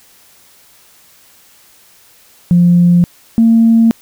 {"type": "tone pair in turn", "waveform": "sine", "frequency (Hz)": [174.61, 227.8], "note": ["F3", "A#3"], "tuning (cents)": [0, -40], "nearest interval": "perfect fourth", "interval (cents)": 460, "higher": "second", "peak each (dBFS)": -4, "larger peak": "neither", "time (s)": [[2.51, 3.04], [3.38, 3.91]], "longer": "neither", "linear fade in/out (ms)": 0, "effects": ["tanh soft clip ceiling 0 dBFS", "white hiss -46 dBFS RMS until 4.01 s"]}